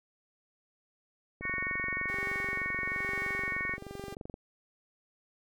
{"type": "harmonic tone", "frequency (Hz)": 370, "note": "F#4", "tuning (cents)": 0, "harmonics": [3, 4, 5, 6], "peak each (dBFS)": [-42, -43, -35, -34], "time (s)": [1.41, 3.78], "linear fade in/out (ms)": 50}
{"type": "click train", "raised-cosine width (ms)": 2, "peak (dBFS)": -28, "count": 69, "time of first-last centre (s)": [1.41, 4.341], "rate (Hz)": 23.2}
{"type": "tone with tremolo", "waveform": "sawtooth", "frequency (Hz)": 397.8, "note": "G4", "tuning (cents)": 25, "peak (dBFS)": -38, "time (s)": [2.08, 4.15], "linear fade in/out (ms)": 10, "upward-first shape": "sine", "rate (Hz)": 1.1, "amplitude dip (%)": 80}
{"effects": []}